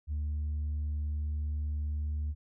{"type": "tone", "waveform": "sine", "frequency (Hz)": 74.9, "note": "D2", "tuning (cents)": 35, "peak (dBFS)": -28, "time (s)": [0.07, 2.35], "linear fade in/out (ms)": 50, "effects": ["tanh soft clip ceiling -29 dBFS"]}